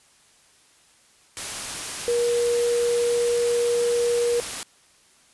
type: tone in noise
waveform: sine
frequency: 476.4 Hz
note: A#4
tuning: 38 cents sharp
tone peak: -19 dBFS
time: 2.08-4.4 s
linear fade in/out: 0 ms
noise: white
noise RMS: -31 dBFS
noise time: 1.37-4.63 s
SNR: +9 dB
effects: white hiss -57 dBFS RMS until 5.33 s + resampled to 24000 Hz